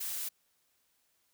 blue noise, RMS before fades -37 dBFS, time 0-0.29 s, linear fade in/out 10 ms, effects white hiss -74 dBFS RMS until 1.33 s

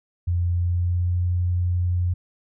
sine tone with pitch glide, 87.31 to 88.84 Hz, F2 to F2, 0 to +30 cents, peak -19 dBFS, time 0.27-2.14 s, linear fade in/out 10 ms, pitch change +30 cents, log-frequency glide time 0.51-1.2 s, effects none

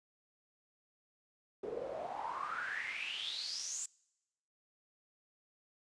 pink noise with band-pass filter sweep, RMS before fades -41 dBFS, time 1.63-3.86 s, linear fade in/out 5 ms, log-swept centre 400 to 7600 Hz, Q 9.9, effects noise-tail reverb RT60 1.0 s tail -26 dB re dry + resampled to 22050 Hz

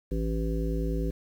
harmonic tone, 55 Hz, A1, in tune, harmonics 1 / 3 / 5 / 7 / 9, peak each -28 / -33 / -35 / -36 / -38 dBFS, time 0.11-1.11 s, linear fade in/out 10 ms, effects 9-bit

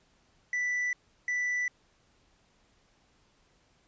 triangle tone pair in turn, 1975.5 / 1975.5 Hz, B6 / B6, 0 / 0 cents, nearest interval unison, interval 0 cents, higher neither, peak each -26 dBFS, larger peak neither, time 0.53-0.93 / 1.28-1.68 s, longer neither, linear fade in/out 2 ms, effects pink hiss -67 dBFS RMS until 3.87 s + resampled to 16000 Hz

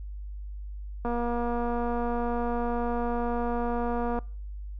click train, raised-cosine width 1 ms, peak -18 dBFS, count 748, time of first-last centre 1.05-4.189 s, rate 238 Hz, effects noise-tail reverb RT60 0.5 s tail -26 dB re dry + added 50 Hz sine -35 dBFS peak until 4.79 s

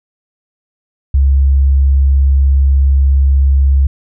sine tone, 68.3 Hz, C#2, 25 cents flat, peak -6 dBFS, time 1.14-3.87 s, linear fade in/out 5 ms, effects none

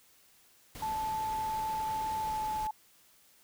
pink noise, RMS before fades -45 dBFS, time 0.75-2.67 s, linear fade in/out 0 ms
sine tone with pitch glide, 874 to 863.5 Hz, A5 to A5, -12 to -33 cents, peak -31 dBFS, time 0.82-2.71 s, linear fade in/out 5 ms, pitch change -21 cents, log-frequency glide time 2.17-2.49 s
effects white hiss -63 dBFS RMS until 3.43 s

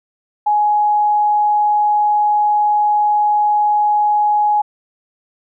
sine tone, 837 Hz, G#5, 13 cents sharp, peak -11 dBFS, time 0.46-4.62 s, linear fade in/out 10 ms, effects none

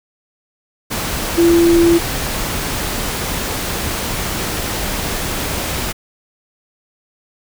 sine tone in noise, 339.1 Hz, E4, 49 cents sharp, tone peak -8 dBFS, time 1.37-1.99 s, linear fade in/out 20 ms, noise pink, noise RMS -21 dBFS, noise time 0.9-5.93 s, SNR +10 dB, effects none

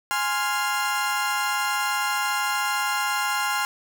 30% pulse chord, F minor, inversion first, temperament equal, 830.6 / 1046.5 / 1396.9 Hz, Ab5 / C6 / F6, 0 / 0 / 0 cents, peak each -25 / -25 / -24 dBFS, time 0.11-3.65 s, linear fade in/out 0 ms, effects none

